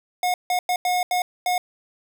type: tone bursts at uneven times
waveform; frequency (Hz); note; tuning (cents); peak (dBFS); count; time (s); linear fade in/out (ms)
square; 723; F#5; -40; -20; 6; 0.23-0.34 / 0.5-0.59 / 0.69-0.76 / 0.85-1.03 / 1.11-1.22 / 1.46-1.58; 2
effects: none